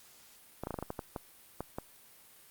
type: clicks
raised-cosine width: 1 ms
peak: -22 dBFS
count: 11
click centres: 0.636 / 0.671 / 0.707 / 0.742 / 0.788 / 0.826 / 0.904 / 0.992 / 1.162 / 1.606 / 1.785 s
effects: white hiss -58 dBFS RMS until 2.5 s + Opus 48 kbps